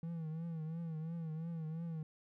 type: tone with vibrato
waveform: triangle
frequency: 162.5 Hz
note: E3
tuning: 24 cents flat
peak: -37 dBFS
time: 0.03-2.03 s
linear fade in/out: 2 ms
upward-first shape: triangle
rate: 2.9 Hz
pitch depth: 86 cents each way
effects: none